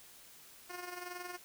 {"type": "tone with amplitude modulation", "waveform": "10% pulse", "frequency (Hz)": 356.8, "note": "F4", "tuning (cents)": 37, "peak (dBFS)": -32, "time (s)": [0.69, 1.38], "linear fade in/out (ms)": 20, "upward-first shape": "sine", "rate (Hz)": 21.6, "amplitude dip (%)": 60, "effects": ["white hiss -57 dBFS RMS until 1.44 s"]}